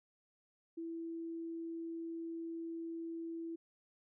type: tone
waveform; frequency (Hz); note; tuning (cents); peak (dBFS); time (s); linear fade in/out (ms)
sine; 331.1; E4; +8; -40; 0.77-3.56; 10
effects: none